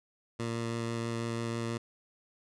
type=tone with vibrato; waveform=15% pulse; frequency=116 Hz; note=A#2; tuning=8 cents flat; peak=-26 dBFS; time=0.39-1.78 s; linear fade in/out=10 ms; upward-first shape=sine; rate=6.1 Hz; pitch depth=10 cents each way; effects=resampled to 22050 Hz